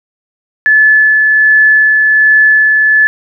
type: tone with tremolo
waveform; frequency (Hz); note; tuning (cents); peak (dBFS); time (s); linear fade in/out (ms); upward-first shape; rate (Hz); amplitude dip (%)
sine; 1729; A6; -31; -3; 0.66-3.07; 0; sine; 1.3; 25
effects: none